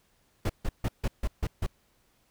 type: noise bursts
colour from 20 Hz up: brown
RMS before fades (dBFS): -27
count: 7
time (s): 0.45-1.665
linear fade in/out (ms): 5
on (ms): 45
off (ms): 150
effects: pink hiss -68 dBFS RMS until 2.3 s